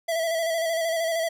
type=tone with vibrato; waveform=square; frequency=659.3 Hz; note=E5; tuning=in tune; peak=-24 dBFS; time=0.08-1.29 s; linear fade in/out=10 ms; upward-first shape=square; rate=13 Hz; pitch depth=31 cents each way; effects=none